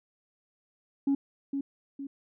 sine tone with echo, 277.2 Hz, C#4, in tune, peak -21 dBFS, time 1.07-1.15 s, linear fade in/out 5 ms, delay 460 ms, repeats 2, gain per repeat -7 dB, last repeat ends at 2.07 s, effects tanh soft clip ceiling -20 dBFS

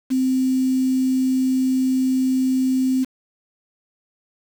sine tone with quantisation, 260 Hz, C4, 11 cents flat, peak -16 dBFS, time 0.1-3.05 s, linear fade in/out 20 ms, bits 6, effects none

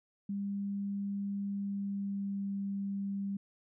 sine tone with pitch glide, 200 to 198.16 Hz, G3 to G3, +35 to +19 cents, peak -33 dBFS, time 0.29-3.37 s, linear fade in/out 5 ms, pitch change -16 cents, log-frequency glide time 1.47-2.48 s, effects none

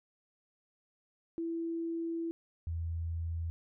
sine tone pair in turn, 332.2 / 83.05 Hz, E4 / E2, +13 / +13 cents, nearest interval 2 octaves, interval 2400 cents, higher first, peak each -33 / -33 dBFS, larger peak neither, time 1.38-2.31 / 2.67-3.5 s, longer first, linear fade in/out 0 ms, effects none

